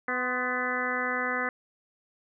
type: harmonic tone with a mistuned harmonic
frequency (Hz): 250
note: B3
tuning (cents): +21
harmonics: 1 / 2 / 3 / 4 / 5 / 6 / 7 / 8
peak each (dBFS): -37 / -35 / -38 / -38 / -34 / -34 / -33 / -34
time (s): 0.08-1.49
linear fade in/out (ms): 2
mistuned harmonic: 4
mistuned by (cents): +60
effects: none